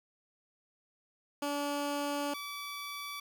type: tone pair in turn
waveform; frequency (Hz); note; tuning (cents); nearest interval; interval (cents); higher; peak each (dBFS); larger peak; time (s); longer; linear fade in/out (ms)
15% pulse; 287.8 / 1151.2; D4 / D6; -35 / -35; 2 octaves; 2400; second; -26 / -33; first; 1.42-2.34 / 2.34-3.2; first; 5
effects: none